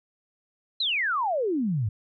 sine exponential sweep, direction down, 4186 to 96.7 Hz, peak -23 dBFS, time 0.8-1.89 s, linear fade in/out 5 ms, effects none

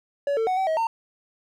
triangle tone with pitch steps, 567 / 448.6 / 742 / 764 / 637 / 910 Hz, C#5 / A4 / F#5 / G5 / D#5 / A#5, +39 / +34 / +5 / -45 / +41 / -42 cents, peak -19 dBFS, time 0.27-0.87 s, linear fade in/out 2 ms, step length 100 ms, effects none

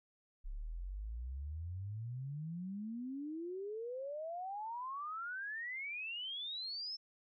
sine exponential sweep, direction up, 32.97 to 5350 Hz, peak -40 dBFS, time 0.44-6.97 s, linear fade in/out 20 ms, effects none

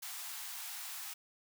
white high-pass noise, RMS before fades -44 dBFS, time 0.02-1.14 s, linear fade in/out 10 ms, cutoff 700 Hz, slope 96 dB/octave, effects none

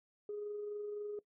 sine tone with amplitude modulation, 415.3 Hz, G#4, in tune, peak -37 dBFS, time 0.29-1.19 s, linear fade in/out 2 ms, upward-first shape sine, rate 23.8 Hz, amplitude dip 30%, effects noise-tail reverb RT60 0.1 s tail -20 dB re dry + tanh soft clip ceiling -34 dBFS

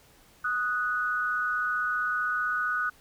sine tone pair together, 1244.5 / 1480 Hz, D#6 / F#6, 0 / 0 cents, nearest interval minor third, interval 300 cents, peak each -30 / -27 dBFS, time 0.44-2.9 s, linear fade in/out 10 ms, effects pink hiss -58 dBFS RMS until 3 s

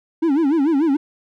triangle tone with vibrato, 300.5 Hz, D4, 40 cents sharp, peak -12 dBFS, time 0.22-0.97 s, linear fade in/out 10 ms, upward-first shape sine, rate 6.8 Hz, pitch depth 200 cents each way, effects none

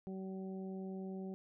harmonic tone, 190 Hz, F#3, 46 cents sharp, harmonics 1 / 2 / 3 / 4, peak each -42 / -47 / -56 / -57 dBFS, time 0.07-1.34 s, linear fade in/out 0 ms, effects none

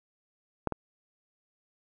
clicks, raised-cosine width 1 ms, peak -13 / -18 dBFS, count 2, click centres 0.673 / 0.723 s, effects none

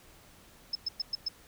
sine tone bursts, 5220 Hz, E8, 18 cents flat, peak -28 dBFS, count 5, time 0.73-1.285 s, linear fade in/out 5 ms, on 23 ms, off 110 ms, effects pink hiss -57 dBFS RMS until 1.47 s

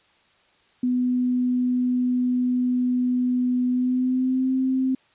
sine tone with pitch glide, 249.3 to 261.2 Hz, B3 to C4, +16 to -3 cents, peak -19 dBFS, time 0.83-4.95 s, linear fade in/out 5 ms, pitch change +81 cents, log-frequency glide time 3.68-4.53 s, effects white hiss -60 dBFS RMS until 5.14 s + resampled to 8000 Hz

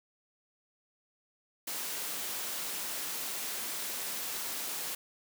white high-pass noise, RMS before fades -37 dBFS, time 1.67-4.95 s, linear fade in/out 5 ms, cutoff 190 Hz, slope 12 dB/octave, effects none

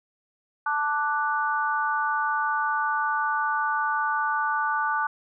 sine chord, D major, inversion second, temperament equal, 880 / 1174.7 / 1480 Hz, A5 / D6 / F#6, 0 / 0 / 0 cents, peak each -27 dBFS, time 0.66-5.07 s, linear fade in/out 5 ms, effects none

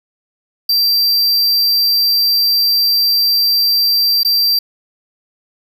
square tone with dropouts, 4704 Hz, D8, 2 cents sharp, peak -11 dBFS, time 0.69-4.59 s, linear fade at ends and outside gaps 5 ms, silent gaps 4.233-4.248 s, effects none

